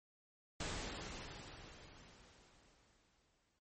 pink noise with exponential decay, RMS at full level -41 dBFS, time 0.6-3.59 s, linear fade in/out 5 ms, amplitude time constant 650 ms, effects MP3 32 kbps

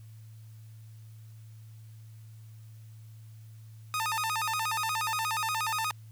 sawtooth tone with vibrato, 1055 Hz, C6, 14 cents sharp, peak -25 dBFS, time 3.94-5.91 s, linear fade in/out 0 ms, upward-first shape square, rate 8.4 Hz, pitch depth 290 cents each way, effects added 110 Hz sine -46 dBFS peak until 6.11 s + white hiss -65 dBFS RMS until 6.11 s

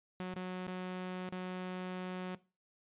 sawtooth tone with dropouts, 183.4 Hz, F#3, 15 cents flat, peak -34 dBFS, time 0.2-2.35 s, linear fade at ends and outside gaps 0 ms, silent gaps 0.339-0.362 / 0.668-0.678 / 1.289-1.324 s, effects noise-tail reverb RT60 0.3 s tail -19 dB re dry + resampled to 8000 Hz

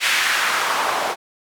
white noise with band-pass filter sweep, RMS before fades -20 dBFS, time 0-1.16 s, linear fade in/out 50 ms, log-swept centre 2300 to 710 Hz, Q 1.6, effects none

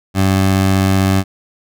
20% pulse tone, 95.8 Hz, G2, 39 cents flat, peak -6 dBFS, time 0.14-1.24 s, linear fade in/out 50 ms, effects none

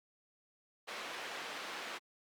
white band-pass noise, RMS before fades -44 dBFS, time 0.87-1.99 s, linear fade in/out 20 ms, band 340 to 2700 Hz, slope 12 dB/octave, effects Opus 48 kbps

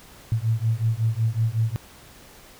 sine beating tone pair, 110 / 115.4 Hz, A2 / A#2, 0 / -17 cents, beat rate 5.4 Hz, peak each -23 dBFS, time 0.32-1.76 s, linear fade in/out 0 ms, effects pink hiss -48 dBFS RMS until 2.59 s

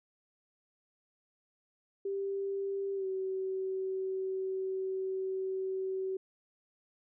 sine tone with pitch glide, 393.6 to 379.8 Hz, G4 to F#4, +7 to +45 cents, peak -32 dBFS, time 2.05-6.17 s, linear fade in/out 5 ms, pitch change -62 cents, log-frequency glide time 2.95-3.06 s, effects none

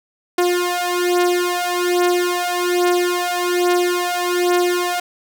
sawtooth beating tone pair, 354.2 / 355.4 Hz, F4 / F4, +24 / +30 cents, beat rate 1.2 Hz, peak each -15 dBFS, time 0.38-5 s, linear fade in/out 5 ms, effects none

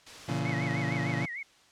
white noise, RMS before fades -45 dBFS, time 0.06-0.4 s, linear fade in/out 10 ms
30% pulse chord, A# diminished, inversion none, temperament just, 116.54 / 139.85 / 167.82 Hz, A#2 / C#3 / E3, 0 / +16 / +31 cents, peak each -31 / -30 / -31 dBFS, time 0.28-1.26 s, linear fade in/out 10 ms
sine tone with vibrato, 2049 Hz, C7, 37 cents flat, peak -35 dBFS, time 0.45-1.43 s, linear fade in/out 5 ms, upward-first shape sine, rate 6.6 Hz, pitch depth 160 cents each way
effects white hiss -60 dBFS RMS until 1.71 s + low-pass 6000 Hz 12 dB/octave

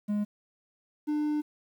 triangle tone pair in turn, 207.7 / 299.6 Hz, G#3 / D4, 0 / +35 cents, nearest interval tritone, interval 635 cents, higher second, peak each -24 dBFS, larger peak neither, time 0.08-0.25 / 1.07-1.42 s, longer second, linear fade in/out 20 ms, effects 10-bit

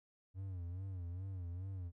triangle tone with vibrato, 91.3 Hz, F#2, 23 cents flat, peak -39 dBFS, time 0.34-1.92 s, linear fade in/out 50 ms, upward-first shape sine, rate 2.4 Hz, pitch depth 110 cents each way, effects none

